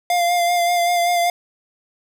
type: tone with vibrato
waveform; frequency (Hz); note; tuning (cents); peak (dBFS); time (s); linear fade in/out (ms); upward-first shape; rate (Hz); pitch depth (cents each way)
square; 698.5; F5; 0; -16; 0.1-1.3; 2; sine; 5.2; 25
effects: none